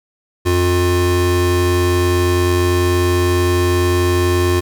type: tone pair together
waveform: square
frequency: 88.84 / 355.6 Hz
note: F2 / F4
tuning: +30 / +31 cents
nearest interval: 2 octaves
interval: 2401 cents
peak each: -16 dBFS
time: 0.45-4.61 s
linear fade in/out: 20 ms
effects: none